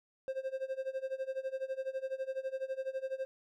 triangle tone with tremolo, 529 Hz, C5, 19 cents sharp, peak -30 dBFS, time 0.28-3.25 s, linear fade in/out 0 ms, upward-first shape sine, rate 12 Hz, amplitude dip 90%, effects none

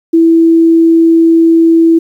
sine tone, 329.6 Hz, E4, in tune, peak -3 dBFS, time 0.13-1.99 s, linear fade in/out 10 ms, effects 7-bit

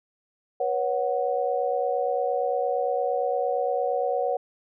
sine chord, B suspended second, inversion none, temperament equal with one note detuned, 485.7 / 554.4 / 740 Hz, B4 / C#5 / F#5, -29 / 0 / 0 cents, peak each -27 dBFS, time 0.6-4.37 s, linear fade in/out 5 ms, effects none

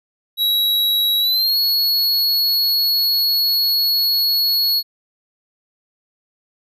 square tone with pitch glide, 3876 to 4351 Hz, B7 to C#8, -33 to -33 cents, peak -15 dBFS, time 0.37-4.83 s, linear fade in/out 50 ms, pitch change +200 cents, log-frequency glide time 1.2-1.57 s, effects none

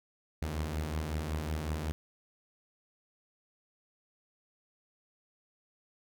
sawtooth beating tone pair, 72.8 / 78.2 Hz, D2 / D#2, -15 / +9 cents, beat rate 5.4 Hz, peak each -35 / -30 dBFS, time 0.42-1.92 s, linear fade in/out 0 ms, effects none

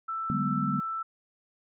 sine tone, 1326 Hz, E6, 10 cents sharp, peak -30 dBFS, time 0.08-1.03 s, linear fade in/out 10 ms
sine chord, G# half-diminished seventh, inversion second, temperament equal with one note detuned, 146.83 / 189.76 / 207.7 / 246.9 Hz, D3 / F#3 / G#3 / B3, 0 / +44 / 0 / 0 cents, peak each -32 dBFS, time 0.3-0.8 s, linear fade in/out 0 ms
effects none

